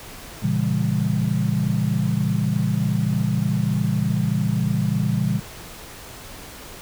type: chord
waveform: sine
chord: A# diminished seventh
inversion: none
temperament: just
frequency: 116.54 / 139.85 / 167.82 / 201.4 Hz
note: A#2 / C#3 / E3 / G3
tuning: 0 / +16 / +31 / +47 cents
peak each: -24 dBFS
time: 0.42-5.4 s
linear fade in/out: 20 ms
effects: pink hiss -39 dBFS RMS until 6.81 s